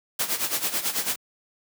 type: noise with tremolo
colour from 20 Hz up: white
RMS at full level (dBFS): -24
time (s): 0.19-1.16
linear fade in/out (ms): 5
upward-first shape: sine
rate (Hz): 9.1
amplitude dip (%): 75
effects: high-pass 150 Hz 12 dB/octave